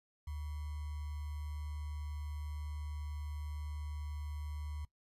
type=tone with sample-and-hold; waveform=sine; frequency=74.5 Hz; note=D2; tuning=25 cents sharp; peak=-39 dBFS; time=0.27-4.85 s; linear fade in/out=5 ms; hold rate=1050 Hz; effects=noise-tail reverb RT60 0.1 s tail -19 dB re dry + resampled to 32000 Hz